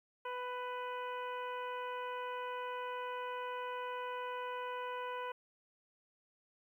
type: harmonic tone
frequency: 496.8 Hz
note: B4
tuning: 10 cents sharp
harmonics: 1 / 2 / 3 / 4 / 5 / 6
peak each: -43 / -41 / -48 / -55 / -53 / -55 dBFS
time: 0.25-5.32 s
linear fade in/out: 5 ms
effects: 12-bit